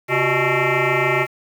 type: tone with frequency modulation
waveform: sine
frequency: 851 Hz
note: G#5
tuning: 42 cents sharp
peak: -14 dBFS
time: 0.08-1.27 s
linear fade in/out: 50 ms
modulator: 247 Hz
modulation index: 6.4
effects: tanh soft clip ceiling -11 dBFS + 7-bit